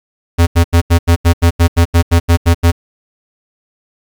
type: tone bursts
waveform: square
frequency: 85 Hz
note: F2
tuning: 46 cents flat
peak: -6 dBFS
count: 14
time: 0.38-2.719 s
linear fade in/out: 20 ms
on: 90 ms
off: 83 ms
effects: 8-bit